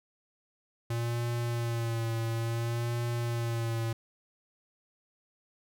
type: tone with vibrato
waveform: square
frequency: 116.54 Hz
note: A#2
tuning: in tune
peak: -30 dBFS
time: 0.9-3.93 s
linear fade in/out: 5 ms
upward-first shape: sine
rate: 0.58 Hz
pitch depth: 35 cents each way
effects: none